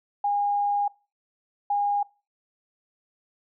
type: tone bursts at uneven times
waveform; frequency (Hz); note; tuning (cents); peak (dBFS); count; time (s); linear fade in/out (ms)
sine; 815; G#5; -33; -21; 2; 0.24-0.88 / 1.7-2.03; 5
effects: noise-tail reverb RT60 0.3 s tail -22 dB re dry